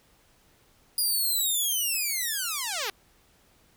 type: linear sweep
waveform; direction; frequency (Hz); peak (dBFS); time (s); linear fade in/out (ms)
5% pulse; down; 4913 to 370; -17; 0.98-2.9; 2
effects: pink hiss -62 dBFS RMS until 3.76 s